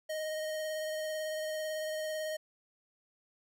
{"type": "tone with vibrato", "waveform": "square", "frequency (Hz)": 622.3, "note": "D#5", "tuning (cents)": 0, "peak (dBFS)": -35, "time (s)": [0.09, 2.37], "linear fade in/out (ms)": 10, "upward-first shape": "sine", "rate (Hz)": 18, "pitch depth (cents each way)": 15, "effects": []}